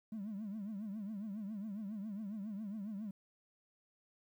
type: tone with vibrato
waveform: triangle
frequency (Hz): 207.7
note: G#3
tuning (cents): 0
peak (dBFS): -37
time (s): 0.12-3.11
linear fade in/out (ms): 5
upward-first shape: triangle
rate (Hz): 7.3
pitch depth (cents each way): 160
effects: tanh soft clip ceiling -36 dBFS + 12-bit